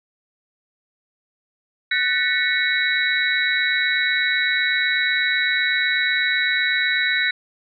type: tone cluster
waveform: sine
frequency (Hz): 1495 / 1786 / 1934 / 2206 / 3895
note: F#6 / A6 / B6 / C#7 / B7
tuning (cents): +17 / +25 / -37 / -9 / -25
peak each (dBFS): -24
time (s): 1.91-7.31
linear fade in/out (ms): 5
effects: none